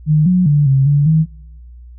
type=tone with pitch steps; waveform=sine; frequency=152.8 / 181.8 / 146.3 / 135 / 144.1 / 158.2 Hz; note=D#3 / F#3 / D3 / C#3 / D3 / D#3; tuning=-31 / -30 / -6 / -45 / -33 / +29 cents; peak=-8 dBFS; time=0.06-1.26 s; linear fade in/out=50 ms; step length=200 ms; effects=noise-tail reverb RT60 1.0 s tail -24 dB re dry + added 60 Hz sine -34 dBFS peak until 1.98 s